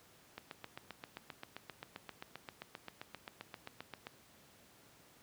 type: click train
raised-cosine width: 0.3 ms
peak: -28 dBFS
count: 29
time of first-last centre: 0.38-4.069 s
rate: 7.59 Hz
effects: pink hiss -63 dBFS RMS until 5.22 s + high-pass 100 Hz 12 dB/octave